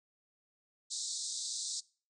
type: band-pass noise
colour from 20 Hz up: white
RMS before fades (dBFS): -39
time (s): 0.9-1.81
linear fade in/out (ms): 20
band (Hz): 3700 to 8500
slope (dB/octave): 96
effects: noise-tail reverb RT60 0.4 s tail -23 dB re dry